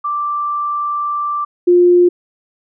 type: tone pair in turn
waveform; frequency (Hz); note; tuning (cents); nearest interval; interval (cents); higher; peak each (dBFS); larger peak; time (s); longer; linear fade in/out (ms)
sine; 1174.7 / 353.6; D6 / F4; 0 / +22; octave + major sixth; 2078; first; -16 / -6; second; 0.04-1.45 / 1.67-2.09; first; 10
effects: none